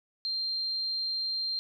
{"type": "tone", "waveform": "sine", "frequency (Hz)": 4174, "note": "C8", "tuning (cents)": -5, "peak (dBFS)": -29, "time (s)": [0.25, 1.59], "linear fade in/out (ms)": 0, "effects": ["11-bit"]}